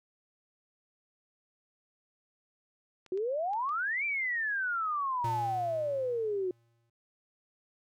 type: clicks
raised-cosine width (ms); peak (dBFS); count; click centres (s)
0.2; -37; 4; 3.063 / 3.175 / 3.534 / 3.692
type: exponential two-way sweep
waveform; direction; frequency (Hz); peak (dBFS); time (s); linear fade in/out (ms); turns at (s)
sine; up then down; 358.2 to 2381 to 358.2; -29; 3.12-6.51; 2; 4.05
type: tone with exponential decay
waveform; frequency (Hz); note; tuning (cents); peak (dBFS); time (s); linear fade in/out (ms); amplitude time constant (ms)
square; 116.54; A#2; 0; -34; 5.24-6.9; 5; 360
effects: none